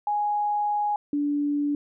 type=tone pair in turn; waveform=sine; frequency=830.6 / 290.2 Hz; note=G#5 / D4; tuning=0 / -21 cents; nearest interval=octave + tritone; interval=1821 cents; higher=first; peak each=-22 dBFS; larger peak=neither; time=0.07-0.96 / 1.13-1.75 s; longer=first; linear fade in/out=2 ms; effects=none